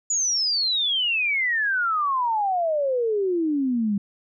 sine exponential sweep, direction down, 6980 to 195.6 Hz, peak -20 dBFS, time 0.1-3.98 s, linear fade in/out 5 ms, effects none

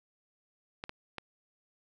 clicks, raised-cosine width 0.3 ms, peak -22 dBFS, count 3, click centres 0.839 / 0.894 / 1.183 s, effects none

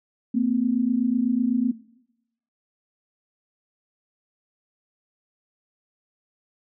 sine tone pair together, 228.3 / 256.3 Hz, A#3 / C4, -36 / -36 cents, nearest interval major second, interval 200 cents, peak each -21 / -22 dBFS, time 0.34-1.72 s, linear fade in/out 10 ms, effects noise-tail reverb RT60 0.8 s tail -17 dB re dry

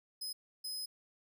sawtooth tone bursts at uneven times, 5060 Hz, D#8, 28 cents sharp, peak -36 dBFS, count 2, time 0.21-0.33 / 0.64-0.86 s, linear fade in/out 10 ms, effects none

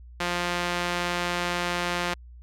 sawtooth tone with band-pass filter, 175.6 Hz, F3, 10 cents sharp, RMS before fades -28 dBFS, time 0.2-2.14 s, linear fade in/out 5 ms, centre 2200 Hz, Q 0.56, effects added 60 Hz sine -43 dBFS peak until 2.42 s

